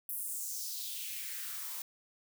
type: noise with high-pass filter sweep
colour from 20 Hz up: blue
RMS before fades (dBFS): -40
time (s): 0.09-1.82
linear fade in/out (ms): 2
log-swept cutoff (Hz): 12000 to 820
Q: 2.6
effects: none